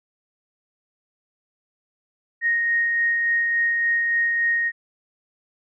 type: tone with tremolo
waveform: sine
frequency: 1864.7 Hz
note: A#6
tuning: in tune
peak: -17 dBFS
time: 2.41-4.72 s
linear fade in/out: 50 ms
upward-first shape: sine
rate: 3.5 Hz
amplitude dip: 25%
effects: none